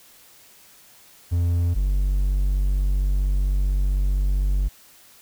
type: tone pair in turn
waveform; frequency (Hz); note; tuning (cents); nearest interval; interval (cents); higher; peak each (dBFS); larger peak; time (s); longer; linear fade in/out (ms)
triangle; 86.4 / 47.84; F2 / G1; -18 / -41; minor seventh; 1023; first; -16; neither; 1.31-1.75 / 1.75-4.69; second; 20
effects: white hiss -51 dBFS RMS until 5.21 s